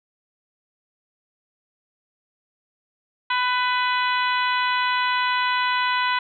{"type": "harmonic tone with a mistuned harmonic", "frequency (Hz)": 498.5, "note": "B4", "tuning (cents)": 16, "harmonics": [2, 3, 4, 5, 6, 7, 8], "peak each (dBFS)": [-22, -26, -28, -30, -32, -33, -34], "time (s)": [3.3, 6.19], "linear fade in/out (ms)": 5, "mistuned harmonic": 7, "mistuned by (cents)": -39, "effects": []}